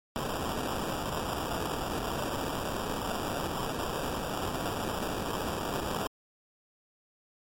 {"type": "noise with sample-and-hold", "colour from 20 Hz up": "violet", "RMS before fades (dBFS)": -33, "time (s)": [0.16, 6.07], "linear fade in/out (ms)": 0, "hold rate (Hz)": 2100, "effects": ["MP3 64 kbps"]}